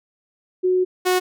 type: tone pair in turn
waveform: sine / sawtooth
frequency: 367.5 / 366.1 Hz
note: F#4 / F#4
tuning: -12 / -18 cents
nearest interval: unison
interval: 6 cents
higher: first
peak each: -15 / -12 dBFS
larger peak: second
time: 0.63-0.85 / 1.05-1.2 s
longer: first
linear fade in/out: 20 ms
effects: none